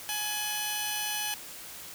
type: tone pair together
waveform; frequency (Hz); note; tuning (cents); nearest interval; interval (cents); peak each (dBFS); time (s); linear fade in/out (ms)
10% pulse; 841 / 3000; G#5 / F#7; +22 / +23; octave + minor seventh; 2201; -25; 0.09-1.34; 0
effects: white hiss -44 dBFS RMS until 1.94 s